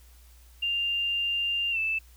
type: tone with pitch glide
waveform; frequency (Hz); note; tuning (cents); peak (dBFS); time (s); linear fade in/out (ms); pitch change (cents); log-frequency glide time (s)
sine; 2794 to 2637; F7 to E7; 0 to 0; -25; 0.62-1.99; 10; -100; 1.71-1.78
effects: added 60 Hz sine -51 dBFS peak until 2.16 s + white hiss -60 dBFS RMS until 2.16 s